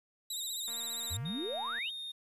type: tone with vibrato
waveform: 20% pulse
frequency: 3801 Hz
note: A#7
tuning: 33 cents sharp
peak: -30 dBFS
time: 0.3-1.17 s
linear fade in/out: 5 ms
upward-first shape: triangle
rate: 15 Hz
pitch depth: 98 cents each way
type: click train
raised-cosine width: 0.5 ms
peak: -38 dBFS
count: 259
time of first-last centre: 0.68-1.787 s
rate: 233 Hz
type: exponential sweep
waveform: sine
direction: up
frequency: 75.2 to 3379 Hz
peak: -35 dBFS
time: 1.1-1.91 s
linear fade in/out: 20 ms
type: tone with pitch glide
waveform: triangle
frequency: 3703 to 3677 Hz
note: A#7 to A#7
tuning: -12 to -24 cents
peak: -38 dBFS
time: 1.25-2.12 s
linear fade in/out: 10 ms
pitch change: -12 cents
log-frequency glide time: 1.87-1.99 s
effects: resampled to 32000 Hz + 11-bit